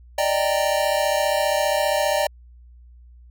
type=chord; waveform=square; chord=Eb major seventh; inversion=third; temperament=equal with one note detuned; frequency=587.3 / 622.3 / 784 / 923.2 Hz; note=D5 / Eb5 / G5 / Bb5; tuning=0 / 0 / 0 / -17 cents; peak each=-23 / -25 / -26 / -29 dBFS; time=0.18-2.27 s; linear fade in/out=5 ms; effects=added 60 Hz sine -44 dBFS peak until 3.3 s